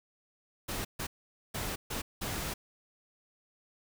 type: noise bursts at uneven times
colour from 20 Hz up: pink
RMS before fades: -36 dBFS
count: 5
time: 0.68-0.85 / 0.99-1.07 / 1.54-1.76 / 1.9-2.02 / 2.21-2.54 s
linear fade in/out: 10 ms
effects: none